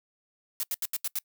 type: noise bursts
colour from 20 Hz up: blue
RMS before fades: -30 dBFS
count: 6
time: 0.6-1.187 s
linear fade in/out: 0 ms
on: 32 ms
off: 79 ms
effects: noise-tail reverb RT60 0.1 s tail -24 dB re dry